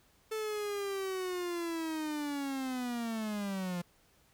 45% pulse linear sweep, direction down, 440 to 172.7 Hz, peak -34 dBFS, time 0.31-3.82 s, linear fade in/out 10 ms, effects pink hiss -67 dBFS RMS until 4.33 s

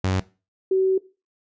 sawtooth / sine tone pair in turn, 94 / 379.5 Hz, F#2 / F#4, +28 / +44 cents, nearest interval 2 octaves, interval 2416 cents, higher second, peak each -16 dBFS, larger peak neither, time 0.04-0.2 / 0.71-0.98 s, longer second, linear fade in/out 5 ms, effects noise-tail reverb RT60 0.3 s tail -19 dB re dry + resampled to 16000 Hz

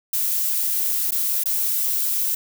violet noise with dropouts, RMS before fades -22 dBFS, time 0.13-2.35 s, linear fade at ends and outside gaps 5 ms, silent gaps 1.109-1.119 / 1.437-1.457 s, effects none

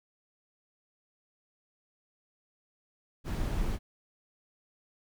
brown noise, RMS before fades -31 dBFS, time 3.24-3.79 s, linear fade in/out 50 ms, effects none

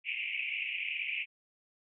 pink band-pass noise, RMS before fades -36 dBFS, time 0.04-1.26 s, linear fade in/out 50 ms, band 2200 to 2800 Hz, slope 96 dB/octave, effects none

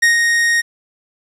45% pulse tone with ADSR envelope, 1864.7 Hz, A#6, in tune, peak -8 dBFS, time 0.02-0.62 s, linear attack 11 ms, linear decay 130 ms, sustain -4 dB, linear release 21 ms, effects low-pass 10000 Hz 12 dB/octave + 8-bit

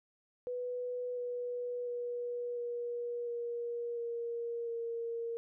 sine tone with pitch steps, 493.9 / 488.8 / 483.7 / 478.7 / 473.8 / 468.9 / 464 Hz, B4 / B4 / B4 / A#4 / A#4 / A#4 / A#4, 0 / -18 / -36 / +46 / +28 / +10 / -8 cents, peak -35 dBFS, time 0.47-5.37 s, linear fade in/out 0 ms, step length 700 ms, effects none

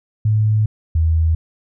sine tone pair in turn, 107.7 / 80.68 Hz, A2 / E2, -37 / -37 cents, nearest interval perfect fourth, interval 500 cents, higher first, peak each -12 dBFS, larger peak neither, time 0.25-0.66 / 0.95-1.35 s, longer first, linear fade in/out 5 ms, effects none

